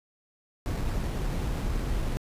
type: noise with sample-and-hold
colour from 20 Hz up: brown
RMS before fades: -29 dBFS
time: 0.66-2.17 s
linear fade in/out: 0 ms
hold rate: 6300 Hz
effects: resampled to 32000 Hz